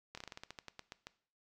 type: slowing click train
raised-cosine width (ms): 0.2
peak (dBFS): -28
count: 14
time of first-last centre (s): 0.15-1.07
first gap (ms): 25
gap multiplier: 1.16
effects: noise-tail reverb RT60 0.5 s tail -18 dB re dry